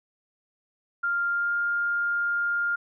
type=tone with pitch glide; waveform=sine; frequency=1396.9 to 1405.8 Hz; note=F6 to F6; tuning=0 to +11 cents; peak=-23 dBFS; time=1.03-2.76 s; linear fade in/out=10 ms; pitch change=+11 cents; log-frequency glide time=1.29-1.53 s; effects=none